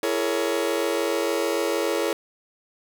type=chord; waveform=40% pulse; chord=A# half-diminished seventh; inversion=second; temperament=just; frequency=335.6 / 419.5 / 466.2 / 559.4 Hz; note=E4 / G#4 / A#4 / C#5; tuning=+31 / +17 / 0 / +16 cents; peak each=-27 dBFS; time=0.03-2.13 s; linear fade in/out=2 ms; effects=none